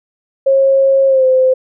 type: tone with pitch glide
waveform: sine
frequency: 541 to 517.8 Hz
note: C#5 to C5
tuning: -42 to -18 cents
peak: -7 dBFS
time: 0.46-1.54 s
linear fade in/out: 10 ms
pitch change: -76 cents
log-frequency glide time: 1.07-1.25 s
effects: none